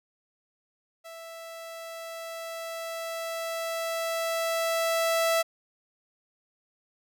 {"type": "tone with level ramp", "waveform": "sawtooth", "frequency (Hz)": 660, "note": "E5", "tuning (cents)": 2, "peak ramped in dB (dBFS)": [-38, -18], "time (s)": [1.04, 5.43], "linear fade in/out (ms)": 20, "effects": []}